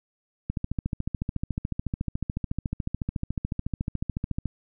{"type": "click train", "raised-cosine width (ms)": 5, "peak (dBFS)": -15, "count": 56, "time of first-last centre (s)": [0.5, 4.457], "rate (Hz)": 13.9, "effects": []}